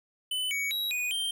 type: tone with pitch steps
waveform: square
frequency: 3012 / 2250 / 3863 / 2473 / 3155 Hz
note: F#7 / C#7 / B7 / D#7 / G7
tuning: +30 / +25 / -39 / -11 / +10 cents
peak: -29 dBFS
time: 0.31-1.31 s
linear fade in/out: 5 ms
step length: 200 ms
effects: 10-bit